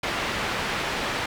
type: low-pass noise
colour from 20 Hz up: white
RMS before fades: -28 dBFS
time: 0.03-1.26 s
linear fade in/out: 5 ms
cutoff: 2400 Hz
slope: 12 dB/octave
effects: none